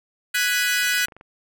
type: chord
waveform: sawtooth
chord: G# minor seventh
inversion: third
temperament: equal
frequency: 1480 / 1661.2 / 1975.5 / 2489 Hz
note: F#6 / G#6 / B6 / D#7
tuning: 0 / 0 / 0 / 0 cents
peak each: -19 / -23 / -22 / -24 dBFS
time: 0.34-1.06 s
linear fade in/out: 10 ms
type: clicks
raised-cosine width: 0.5 ms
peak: -29 dBFS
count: 10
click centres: 0.833 / 0.871 / 0.938 / 0.977 / 1.01 / 1.054 / 1.084 / 1.122 / 1.166 / 1.211 s
effects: none